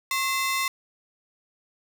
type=ring-modulated tone; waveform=sawtooth; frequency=1568 Hz; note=G6; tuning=in tune; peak=-17 dBFS; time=0.11-0.68 s; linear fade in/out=2 ms; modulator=487 Hz; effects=none